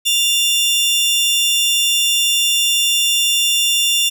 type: tone pair together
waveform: sawtooth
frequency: 2794 / 3518 Hz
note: F7 / A7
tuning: 0 / -1 cents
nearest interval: major third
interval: 399 cents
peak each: -13 dBFS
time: 0.05-4.1 s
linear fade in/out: 20 ms
effects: none